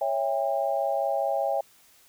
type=chord; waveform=sine; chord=C# diminished; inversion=none; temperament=equal with one note detuned; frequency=554.4 / 659.3 / 802.8 Hz; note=C#5 / E5 / G5; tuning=0 / 0 / +41 cents; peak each=-28 dBFS; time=0.01-1.61 s; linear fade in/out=5 ms; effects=white hiss -58 dBFS RMS until 2.08 s

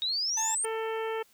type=exponential sweep; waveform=sine; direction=up; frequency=3729 to 9010 Hz; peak=-27 dBFS; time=0.02-0.65 s; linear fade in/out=0 ms
type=tone; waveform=40% pulse; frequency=888 Hz; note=A5; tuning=16 cents sharp; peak=-31 dBFS; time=0.37-0.55 s; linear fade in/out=5 ms
type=harmonic tone; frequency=445.4 Hz; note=A4; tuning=21 cents sharp; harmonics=1 / 2 / 3 / 4 / 5 / 6 / 7; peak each=-31 / -37 / -41 / -43 / -45 / -47 / -48 dBFS; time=0.64-1.23 s; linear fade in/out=10 ms
effects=white hiss -63 dBFS RMS until 1.33 s

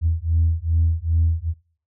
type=beating tone pair; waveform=sine; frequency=81 / 83.5 Hz; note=E2 / E2; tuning=-30 / +23 cents; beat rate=2.5 Hz; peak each=-19 dBFS; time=0.01-1.54 s; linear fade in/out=50 ms; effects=noise-tail reverb RT60 0.5 s tail -23 dB re dry + tanh soft clip ceiling -10 dBFS

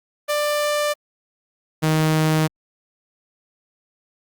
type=tone pair in turn; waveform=sawtooth; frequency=592 / 156.8 Hz; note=D5 / D#3; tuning=+14 / +14 cents; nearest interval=octave + major seventh; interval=2300 cents; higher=first; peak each=-15 / -12 dBFS; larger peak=second; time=0.28-0.94 / 1.82-2.48 s; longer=neither; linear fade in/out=20 ms; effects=Opus 32 kbps

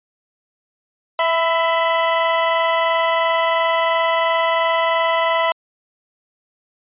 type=tone pair together; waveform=sawtooth; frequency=659.3 / 1000.4 Hz; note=E5 / B5; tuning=0 / +22 cents; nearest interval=perfect fifth; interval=722 cents; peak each=-14 dBFS; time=1.19-5.52 s; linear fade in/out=2 ms; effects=resampled to 8000 Hz

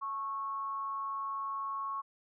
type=tone with frequency modulation; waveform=sine; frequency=1100 Hz; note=C#6; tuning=14 cents flat; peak=-34 dBFS; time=0.01-2.02 s; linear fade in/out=20 ms; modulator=224 Hz; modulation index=0.31; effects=none

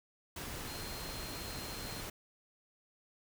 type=tone in noise; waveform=sine; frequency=4190 Hz; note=C8; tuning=2 cents sharp; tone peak=-49 dBFS; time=0.67-2.01 s; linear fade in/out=5 ms; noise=pink; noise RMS=-43 dBFS; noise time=0.36-2.1 s; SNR=-9 dB; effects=none

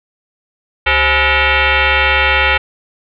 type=tone with frequency modulation; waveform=sine; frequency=388.2 Hz; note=G4; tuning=17 cents flat; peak=-9 dBFS; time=0.86-2.58 s; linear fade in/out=10 ms; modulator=458 Hz; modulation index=5.9; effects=none

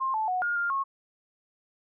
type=tone with pitch steps; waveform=sine; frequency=1060 / 873 / 735 / 1421 / 1401 / 1091 Hz; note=C6 / A5 / F#5 / F6 / F6 / C#6; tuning=+22 / -14 / -12 / +30 / +5 / -28 cents; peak=-25 dBFS; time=0-0.84 s; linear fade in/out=20 ms; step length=140 ms; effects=none

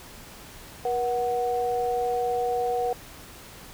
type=tone pair together; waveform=sine; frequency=479.9 / 740 Hz; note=B4 / F#5; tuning=-50 / 0 cents; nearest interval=perfect fifth; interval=750 cents; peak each=-26 dBFS; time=0.85-2.93 s; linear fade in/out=2 ms; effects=pink hiss -45 dBFS RMS until 3.73 s

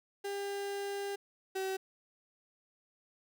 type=tone pair in turn; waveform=35% pulse; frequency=400 / 381.8 Hz; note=G4 / G4; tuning=+35 / -46 cents; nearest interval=minor second; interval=81 cents; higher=first; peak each=-34 / -32 dBFS; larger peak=second; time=0.24-1.16 / 1.55-1.77 s; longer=first; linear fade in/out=10 ms; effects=none

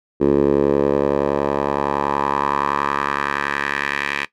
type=tone with band-pass filter sweep; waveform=10% pulse; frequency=70.7 Hz; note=C#2; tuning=35 cents sharp; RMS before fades=-19 dBFS; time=0.2-4.26 s; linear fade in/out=20 ms; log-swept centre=370 to 2200 Hz; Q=2.4; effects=noise-tail reverb RT60 0.1 s tail -17 dB re dry

